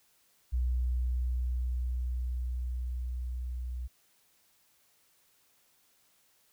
sine tone with level ramp, 61.74 Hz, B1, in tune, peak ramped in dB -26 to -34 dBFS, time 0.52-3.88 s, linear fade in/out 20 ms, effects white hiss -68 dBFS RMS until 6.52 s

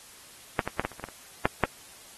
clicks, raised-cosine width 0.5 ms, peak -8 / -15 / -10 / -13 / -29 / -26 / -19 / -28 / -6 / -6 dBFS, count 10, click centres 0.592 / 0.676 / 0.796 / 0.85 / 0.917 / 0.997 / 1.04 / 1.087 / 1.455 / 1.637 s, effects white hiss -50 dBFS RMS until 2.17 s + AAC 32 kbps

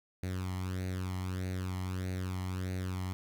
sawtooth tone with flanger, 92.5 Hz, F#2, in tune, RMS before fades -36 dBFS, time 0.23-3.13 s, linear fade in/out 0 ms, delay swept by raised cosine 0.47 to 0.98 ms, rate 1.6 Hz, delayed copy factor +0.7, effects none

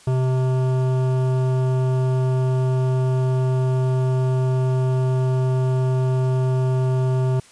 sine tone with hard clipping, 129.2 Hz, C3, 21 cents flat, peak -19 dBFS, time 0.07-7.4 s, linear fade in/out 5 ms, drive 14 dB, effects white hiss -49 dBFS RMS until 7.51 s + resampled to 22050 Hz

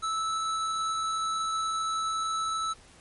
sine tone with hard clipping, 1311 Hz, E6, 10 cents flat, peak -29 dBFS, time 0.02-2.74 s, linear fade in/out 20 ms, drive 17 dB, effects pink hiss -55 dBFS RMS until 3 s + MP3 48 kbps

